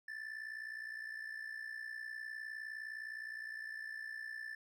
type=tone with amplitude modulation; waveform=triangle; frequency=1760 Hz; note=A6; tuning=in tune; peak=-38 dBFS; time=0.08-4.55 s; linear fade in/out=5 ms; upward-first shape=sine; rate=59.6 Hz; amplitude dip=70%; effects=none